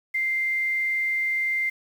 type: tone with quantisation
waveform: sine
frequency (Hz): 2093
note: C7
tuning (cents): 0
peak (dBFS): -22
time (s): 0.14-1.7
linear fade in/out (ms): 10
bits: 8
effects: none